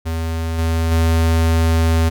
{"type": "tone with level steps", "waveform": "square", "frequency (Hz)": 81.8, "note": "E2", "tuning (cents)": -13, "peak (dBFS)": [-20, -16, -13], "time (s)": [0.05, 2.1], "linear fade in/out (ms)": 20, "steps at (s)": [0.58, 0.91], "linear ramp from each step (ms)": 10, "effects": []}